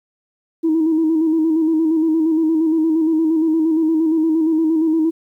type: tone with vibrato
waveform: sine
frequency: 320 Hz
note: D#4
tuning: 49 cents sharp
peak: -12 dBFS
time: 0.63-5.11 s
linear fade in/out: 20 ms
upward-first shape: square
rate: 8.6 Hz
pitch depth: 41 cents each way
effects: tanh soft clip ceiling -9 dBFS + 9-bit